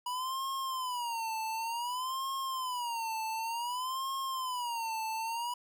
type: tone with vibrato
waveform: square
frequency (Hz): 975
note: B5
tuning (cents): -23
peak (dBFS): -34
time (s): 0.06-5.54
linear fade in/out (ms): 5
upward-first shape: sine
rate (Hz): 0.55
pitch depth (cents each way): 170
effects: none